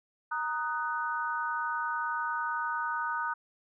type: chord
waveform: sine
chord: D# minor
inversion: second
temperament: just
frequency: 933.4 / 1244.5 / 1493.4 Hz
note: A#5 / D#6 / F#6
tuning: +2 / 0 / +16 cents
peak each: -34 dBFS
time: 0.31-3.34 s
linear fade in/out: 10 ms
effects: none